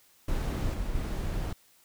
brown noise with level steps, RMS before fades -29 / -33 / -31 dBFS, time 0.28-1.53 s, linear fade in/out 5 ms, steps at 0.74 / 0.95 s, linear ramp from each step 2 ms, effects white hiss -62 dBFS RMS until 1.84 s

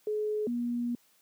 sine tone pair in turn, 424.8 / 239.9 Hz, G#4 / A#3, +39 / +50 cents, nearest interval minor seventh, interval 989 cents, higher first, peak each -28 dBFS, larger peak neither, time 0.07-0.47 / 0.47-0.95 s, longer second, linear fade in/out 2 ms, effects white hiss -66 dBFS RMS until 1.21 s + high-pass 150 Hz 12 dB/octave

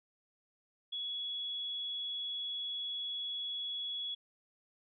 sine tone, 3370 Hz, G#7, 25 cents sharp, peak -36 dBFS, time 0.92-4.15 s, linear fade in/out 10 ms, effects none

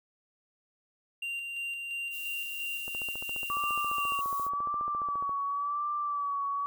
triangle tone with tremolo, 2775 Hz, F7, 12 cents flat, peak -31 dBFS, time 1.22-4.21 s, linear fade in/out 5 ms, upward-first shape square, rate 2.9 Hz, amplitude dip 30%
violet noise, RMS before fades -44 dBFS, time 2.1-4.5 s, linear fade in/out 50 ms
click train, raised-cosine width 1 ms, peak -30 dBFS, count 36, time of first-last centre 2.88-5.294 s, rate 14.5 Hz
sine tone with vibrato, 1151 Hz, D6, 35 cents flat, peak -29 dBFS, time 3.5-6.66 s, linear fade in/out 0 ms, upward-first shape sine, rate 0.93 Hz, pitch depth 44 cents each way
effects none

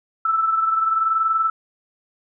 sine tone pair together, 1318.5 / 1339.2 Hz, E6 / E6, 0 / +27 cents, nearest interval unison, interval 27 cents, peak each -17 / -26 dBFS, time 0.25-1.5 s, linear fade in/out 5 ms, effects none

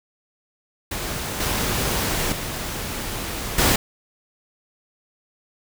pink noise with level steps, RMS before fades -28 / -23 / -29 / -17 dBFS, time 0.91-3.76 s, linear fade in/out 5 ms, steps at 1.4 / 2.32 / 3.58 s, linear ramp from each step 5 ms, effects none

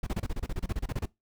brown noise bursts, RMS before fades -30 dBFS, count 16, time 0.03-1.057 s, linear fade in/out 5 ms, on 37 ms, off 29 ms, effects noise-tail reverb RT60 0.2 s tail -22 dB re dry

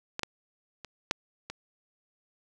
clicks, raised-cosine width 0.2 ms, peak -15 / -13 / -24 / -8 / -20 dBFS, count 5, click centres 0.194 / 0.233 / 0.847 / 1.111 / 1.5 s, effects none

